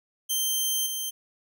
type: tone with level steps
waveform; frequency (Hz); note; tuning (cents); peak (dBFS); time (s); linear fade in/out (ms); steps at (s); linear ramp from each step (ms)
10% pulse; 3136; G7; 0; -16 / -21; 0.29-1.11; 20; 0.86; 5
effects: none